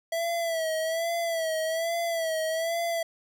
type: tone with vibrato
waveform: square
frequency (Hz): 657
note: E5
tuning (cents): -6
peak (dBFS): -27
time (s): 0.12-3.03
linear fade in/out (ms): 5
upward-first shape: sine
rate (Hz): 1.2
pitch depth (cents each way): 61
effects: none